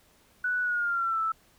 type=tone with pitch glide; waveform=sine; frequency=1480 to 1318.5 Hz; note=F#6 to E6; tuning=0 to 0 cents; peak=-25 dBFS; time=0.44-1.32 s; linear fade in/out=5 ms; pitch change=-200 cents; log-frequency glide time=0.62-1.2 s; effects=pink hiss -62 dBFS RMS until 1.58 s